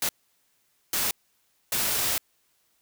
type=noise bursts at uneven times; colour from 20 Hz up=white; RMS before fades=-26 dBFS; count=3; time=0.02-0.09 / 0.93-1.11 / 1.72-2.18 s; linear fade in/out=2 ms; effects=white hiss -69 dBFS RMS until 2.81 s